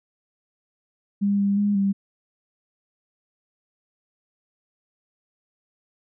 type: tone with pitch steps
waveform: sine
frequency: 201.3 / 199.9 / 204.6 / 197.3 Hz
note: G3 / G3 / G#3 / G3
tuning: +46 / +34 / -26 / +11 cents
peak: -18 dBFS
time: 1.21-1.93 s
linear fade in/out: 20 ms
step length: 180 ms
effects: none